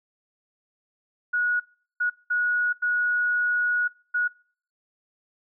sine tone bursts at uneven times, 1457 Hz, F#6, 27 cents flat, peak -21 dBFS, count 5, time 1.33-1.6 / 2-2.1 / 2.3-2.73 / 2.82-3.88 / 4.14-4.28 s, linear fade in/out 10 ms, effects noise-tail reverb RT60 0.5 s tail -25 dB re dry

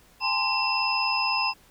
sine tone cluster, 811 / 892 / 1034 / 2692 / 5070 Hz, G#5 / A5 / C6 / E7 / D#8, -41 / +23 / -21 / +36 / +32 cents, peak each -32 / -32 / -28 / -27 / -28 dBFS, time 0.2-1.54 s, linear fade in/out 50 ms, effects pink hiss -57 dBFS RMS until 1.7 s

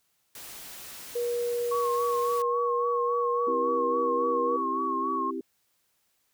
white noise, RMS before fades -43 dBFS, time 0.35-2.42 s, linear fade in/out 2 ms
sine tone, 479 Hz, A#4, 47 cents sharp, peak -26 dBFS, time 1.15-4.57 s, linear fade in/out 10 ms
sine tone with vibrato, 1100 Hz, C#6, 14 cents flat, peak -27 dBFS, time 1.71-5.31 s, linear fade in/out 10 ms, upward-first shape sine, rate 3.6 Hz, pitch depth 53 cents each way
sine chord, C major, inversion none, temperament equal, 261.6 / 329.6 / 392 Hz, C4 / E4 / G4, 0 / 0 / 0 cents, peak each -35 dBFS, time 3.47-5.41 s, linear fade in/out 5 ms
effects white hiss -72 dBFS RMS until 6.33 s

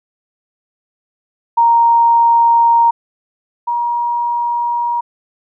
sine tone pair in turn, 932.3 / 950.8 Hz, A#5 / A#5, 0 / +34 cents, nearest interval unison, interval 34 cents, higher second, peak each -7 / -14 dBFS, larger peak first, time 1.57-2.91 / 3.67-5.01 s, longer neither, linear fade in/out 10 ms, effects none

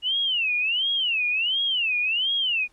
sine tone with vibrato, 2830 Hz, F7, 22 cents sharp, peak -21 dBFS, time 0.02-2.68 s, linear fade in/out 50 ms, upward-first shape sine, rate 1.4 Hz, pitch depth 260 cents each way, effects pink hiss -62 dBFS RMS until 2.72 s + low-pass 9000 Hz 12 dB/octave

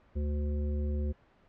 harmonic tone, 73.42 Hz, D2, in tune, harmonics 1 / 3 / 5 / 7, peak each -29 / -39 / -43 / -46 dBFS, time 0.15-1.13 s, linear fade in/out 20 ms, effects pink hiss -63 dBFS RMS until 1.48 s + low-pass 2000 Hz 12 dB/octave

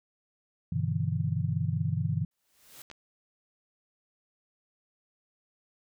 sine chord, E minor seventh, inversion first, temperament just, 98.89 / 123.61 / 148.33 / 164.81 Hz, G2 / B2 / D3 / E3, +16 / +2 / +18 / 0 cents, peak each -32 dBFS, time 0.72-2.25 s, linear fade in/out 5 ms
white noise with exponential growth, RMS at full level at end -46 dBFS, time 2.31-2.82 s, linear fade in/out 2 ms, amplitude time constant 110 ms
clicks, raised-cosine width 0.2 ms, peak -28 dBFS, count 2, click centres 2.901 / 2.914 s
effects none

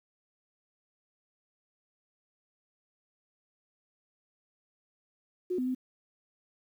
sine tone with pitch steps, 362.8 / 253.4 / 256.2 Hz, F#4 / B3 / C4, -34 / +45 / -36 cents, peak -28 dBFS, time 5.5-5.749 s, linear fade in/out 10 ms, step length 83 ms, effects 10-bit

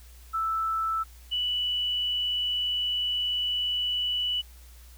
sine tone pair in turn, 1319 / 2961 Hz, E6 / F#7, +1 / +1 cents, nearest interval octave + major second, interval 1400 cents, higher second, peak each -25 dBFS, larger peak neither, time 0.33-1.04 / 1.31-4.42 s, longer second, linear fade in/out 20 ms, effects added 60 Hz sine -47 dBFS peak until 4.97 s + white hiss -56 dBFS RMS until 4.97 s

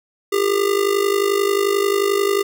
square tone with amplitude modulation, 400.8 Hz, G4, 38 cents sharp, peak -13 dBFS, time 0.32-2.43 s, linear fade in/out 10 ms, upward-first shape sine, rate 51.3 Hz, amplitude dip 75%, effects none

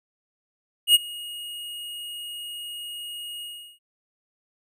square tone with ADSR envelope, 2873 Hz, F7, 48 cents sharp, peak -11 dBFS, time 0.87-3.79 s, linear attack 78 ms, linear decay 25 ms, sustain -23 dB, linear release 370 ms, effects none

